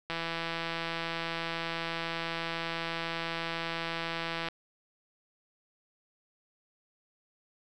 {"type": "click train", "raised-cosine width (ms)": 0.3, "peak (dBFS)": -18, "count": 729, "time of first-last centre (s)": [0.1, 4.486], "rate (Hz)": 166, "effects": []}